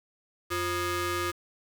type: ring-modulated tone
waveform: sawtooth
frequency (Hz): 440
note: A4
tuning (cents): 0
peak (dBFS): -21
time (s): 0.5-1.32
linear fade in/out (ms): 20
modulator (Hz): 791
effects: 8-bit